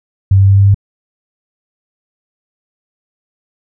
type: tone with pitch steps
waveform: sine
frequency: 97 / 97.67 / 98.35 / 99.04 / 99.73 Hz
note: G2 / G2 / G2 / G2 / G2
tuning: -18 / -6 / +6 / +18 / +30 cents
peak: -4 dBFS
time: 0.31-0.745 s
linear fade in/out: 5 ms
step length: 87 ms
effects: none